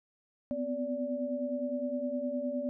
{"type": "tone cluster", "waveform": "sine", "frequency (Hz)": [247, 256.7, 580], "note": ["B3", "C4", "D5"], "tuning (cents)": [0, -33, -22], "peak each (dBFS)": [-37, -36, -34], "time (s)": [0.51, 2.69], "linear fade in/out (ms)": 0, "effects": []}